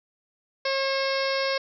harmonic tone with a mistuned harmonic, 541 Hz, C#5, 42 cents flat, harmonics 1 / 2 / 3 / 4 / 5 / 6 / 7 / 8 / 9 / 10, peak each -26 / -32 / -33 / -33 / -37 / -40 / -38 / -36 / -36 / -36 dBFS, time 0.65-1.58 s, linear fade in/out 5 ms, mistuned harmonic 5, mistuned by -32 cents, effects none

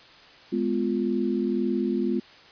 sine chord, F diminished, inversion first, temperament just, 209.5 / 251.4 / 349.2 Hz, Ab3 / Cb4 / F4, +15 / +31 / 0 cents, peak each -27 dBFS, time 0.52-2.2 s, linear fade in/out 10 ms, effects white hiss -50 dBFS RMS until 2.51 s + resampled to 11025 Hz

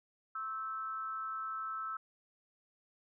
sine tone with amplitude modulation, 1313 Hz, E6, 7 cents flat, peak -34 dBFS, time 0.35-1.97 s, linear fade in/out 5 ms, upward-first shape sine, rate 231 Hz, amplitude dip 60%, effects none

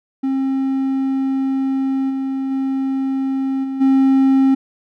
triangle tone with level steps, 267.8 Hz, C4, 40 cents sharp, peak -14 / -17 / -15 / -19 / -8 dBFS, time 0.23-4.55 s, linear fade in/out 10 ms, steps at 2.09 / 2.5 / 3.63 / 3.8 s, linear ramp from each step 20 ms, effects none

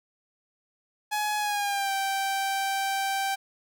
sawtooth tone with pitch glide, 842 to 781.1 Hz, G#5 to G5, +24 to -6 cents, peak -22 dBFS, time 1.11-3.36 s, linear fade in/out 20 ms, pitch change -130 cents, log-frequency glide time 1.38-1.92 s, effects none

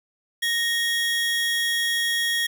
45% pulse tone pair together, 1864.7 / 3312 Hz, A#6 / G#7, 0 / -5 cents, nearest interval minor seventh, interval 995 cents, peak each -24 dBFS, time 0.42-2.47 s, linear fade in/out 10 ms, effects none

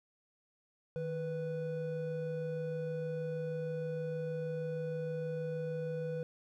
triangle tone pair together, 155.84 / 493.9 Hz, D#3 / B4, +3 / 0 cents, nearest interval octave + minor sixth, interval 1997 cents, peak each -37 / -35 dBFS, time 0.96-6.23 s, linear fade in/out 0 ms, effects none

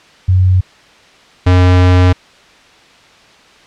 sine / square tone pair in turn, 92.5 / 90.6 Hz, F#2 / F#2, 0 / -36 cents, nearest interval unison, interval 36 cents, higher first, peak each -6 dBFS, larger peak neither, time 0.28-0.61 / 1.46-2.13 s, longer second, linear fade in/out 10 ms, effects white hiss -43 dBFS RMS until 3.66 s + low-pass 4000 Hz 12 dB/octave

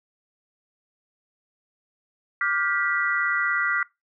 sine chord, G dominant seventh, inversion second, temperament just, 1176 / 1411.2 / 1568 / 1960 Hz, D6 / F6 / G6 / B6, +2 / +18 / 0 / -14 cents, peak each -29 / -25 / -30 / -25 dBFS, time 2.41-3.83 s, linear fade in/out 2 ms, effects noise-tail reverb RT60 0.2 s tail -21 dB re dry

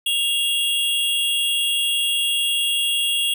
square tone pair together, 2794 / 3325 Hz, F7 / G#7, 0 / +1 cents, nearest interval minor third, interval 301 cents, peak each -22 dBFS, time 0.06-3.34 s, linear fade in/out 5 ms, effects none

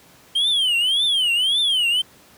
triangle tone with vibrato, 3136 Hz, G7, in tune, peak -15 dBFS, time 0.35-2.02 s, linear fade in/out 10 ms, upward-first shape triangle, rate 1.8 Hz, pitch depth 250 cents each way, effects pink hiss -50 dBFS RMS until 2.37 s + high-pass 100 Hz 12 dB/octave

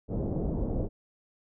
pink low-pass noise, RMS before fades -30 dBFS, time 0.08-0.89 s, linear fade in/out 50 ms, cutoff 550 Hz, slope 24 dB/octave, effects none

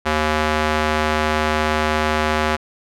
square tone with band-pass filter, 77.1 Hz, D#2, 15 cents flat, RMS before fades -19 dBFS, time 0.05-2.57 s, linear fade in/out 20 ms, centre 1400 Hz, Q 0.62, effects none

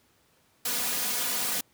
white noise with comb filter, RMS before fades -29 dBFS, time 0.65-1.61 s, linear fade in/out 5 ms, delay 4.1 ms, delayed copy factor +0.85, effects pink hiss -65 dBFS RMS until 1.73 s + high-pass 80 Hz 12 dB/octave

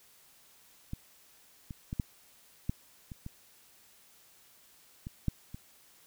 clicks, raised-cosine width 5 ms, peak -24 / -28 / -23 / -17 / -18 / -30 / -28 / -27 / -16 / -29 dBFS, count 10, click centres 0.934 / 1.708 / 1.929 / 1.998 / 2.695 / 3.118 / 3.264 / 5.069 / 5.283 / 5.545 s, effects white hiss -61 dBFS RMS until 6.06 s

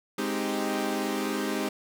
sawtooth chord, Ab major seventh, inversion none, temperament equal, 207.7 / 261.6 / 311.1 / 392 Hz, Ab3 / C4 / Eb4 / G4, 0 / 0 / 0 / 0 cents, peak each -29 dBFS, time 0.18-1.69 s, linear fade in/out 5 ms, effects none

